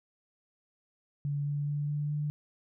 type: tone with pitch steps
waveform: sine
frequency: 143.7 / 144.87 / 146.04 / 147.23 / 148.42 Hz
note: D3 / D3 / D3 / D3 / D3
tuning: -37 / -23 / -9 / +5 / +19 cents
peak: -29 dBFS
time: 1.25-2.3 s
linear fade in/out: 0 ms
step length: 210 ms
effects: none